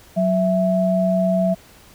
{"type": "tone pair together", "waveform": "sine", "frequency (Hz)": [185, 659.9], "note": ["F#3", "E5"], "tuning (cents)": [0, 2], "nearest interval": "octave + minor seventh", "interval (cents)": 2202, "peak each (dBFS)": [-18, -18], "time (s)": [0.16, 1.55], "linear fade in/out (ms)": 20, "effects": ["pink hiss -48 dBFS RMS until 1.94 s"]}